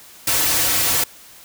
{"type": "noise with comb filter", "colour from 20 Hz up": "white", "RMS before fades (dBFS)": -18, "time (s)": [0.27, 1.04], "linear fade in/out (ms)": 5, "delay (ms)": 4.9, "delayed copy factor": -1, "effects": ["white hiss -44 dBFS RMS until 1.44 s"]}